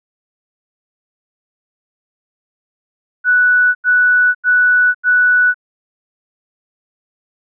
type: tone bursts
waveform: sine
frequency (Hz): 1480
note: F#6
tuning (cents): 0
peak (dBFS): -8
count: 4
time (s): 3.24-5.544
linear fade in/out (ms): 50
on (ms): 510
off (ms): 88
effects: none